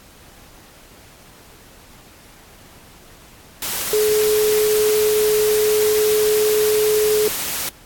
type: tone in noise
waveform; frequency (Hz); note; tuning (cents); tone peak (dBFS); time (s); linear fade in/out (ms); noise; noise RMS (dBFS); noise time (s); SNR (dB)
sine; 426.3; G#4; +45; -14; 3.93-7.28; 2; white; -24; 3.62-7.69; +7
effects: pink hiss -46 dBFS RMS until 7.85 s + AAC 64 kbps